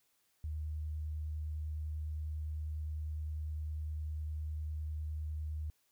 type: tone with vibrato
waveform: sine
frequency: 76.8 Hz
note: D#2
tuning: 22 cents flat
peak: -36 dBFS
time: 0.44-5.7 s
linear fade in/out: 0 ms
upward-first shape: sine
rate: 9.9 Hz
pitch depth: 9 cents each way
effects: white hiss -75 dBFS RMS until 5.91 s